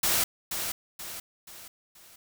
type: noise with echo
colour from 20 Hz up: white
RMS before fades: -25 dBFS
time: 0.03-0.24 s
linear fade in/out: 5 ms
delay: 480 ms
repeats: 4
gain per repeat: -7 dB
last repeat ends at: 2.16 s
effects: none